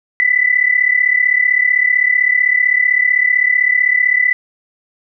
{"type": "tone pair together", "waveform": "sine", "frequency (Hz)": [1974.3, 2010], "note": ["B6", "B6"], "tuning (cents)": [-1, 30], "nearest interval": "unison", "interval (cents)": 31, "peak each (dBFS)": -13, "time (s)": [0.2, 4.33], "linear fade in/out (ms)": 0, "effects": []}